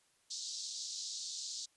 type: band-pass noise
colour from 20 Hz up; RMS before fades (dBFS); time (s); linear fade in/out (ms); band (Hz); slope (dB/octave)
pink; -43; 0.3-1.66; 10; 3900 to 7400; 48
effects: white hiss -72 dBFS RMS until 1.76 s + resampled to 24000 Hz